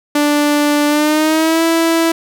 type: tone with pitch glide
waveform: sawtooth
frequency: 293.7 to 329.7 Hz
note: D4 to E4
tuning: 0 to 0 cents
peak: -7 dBFS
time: 0.15-2.12 s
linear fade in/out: 5 ms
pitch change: +200 cents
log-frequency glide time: 0.87-1.63 s
effects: none